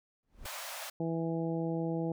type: noise with exponential growth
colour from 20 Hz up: brown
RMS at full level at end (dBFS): -42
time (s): 0.23-0.46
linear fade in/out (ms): 0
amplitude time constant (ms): 49
type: high-pass noise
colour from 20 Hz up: pink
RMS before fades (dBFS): -42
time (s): 0.45-0.9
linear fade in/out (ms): 5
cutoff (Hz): 540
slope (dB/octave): 96
type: harmonic tone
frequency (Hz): 164.81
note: E3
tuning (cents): 0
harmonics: 1 / 2 / 3 / 4 / 5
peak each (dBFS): -34 / -35 / -38 / -43 / -45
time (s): 1-2.12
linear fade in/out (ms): 2
effects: none